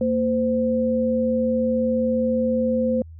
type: tone pair together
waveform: sine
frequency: 229.7 / 515.2 Hz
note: A#3 / C5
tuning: -25 / -27 cents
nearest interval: octave + major second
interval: 1398 cents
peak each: -21 dBFS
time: 0.01-3.02 s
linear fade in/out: 2 ms
effects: added 81 Hz sine -38 dBFS peak until 3.19 s